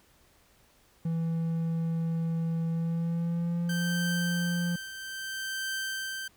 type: tone with pitch glide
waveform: triangle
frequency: 164.81 to 173.7 Hz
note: E3 to F3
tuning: 0 to -9 cents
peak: -25 dBFS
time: 1.05-4.76 s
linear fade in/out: 5 ms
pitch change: +91 cents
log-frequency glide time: 2.69-3.93 s
type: tone with tremolo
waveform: sawtooth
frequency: 1558 Hz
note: G6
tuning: 11 cents flat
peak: -27 dBFS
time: 3.69-6.28 s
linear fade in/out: 5 ms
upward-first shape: triangle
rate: 0.61 Hz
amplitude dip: 65%
effects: pink hiss -63 dBFS RMS until 6.36 s